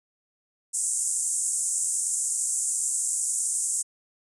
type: band-pass noise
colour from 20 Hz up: pink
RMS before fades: -27 dBFS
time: 0.73-3.83 s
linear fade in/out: 20 ms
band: 7200 to 9500 Hz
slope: 48 dB/octave
effects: resampled to 24000 Hz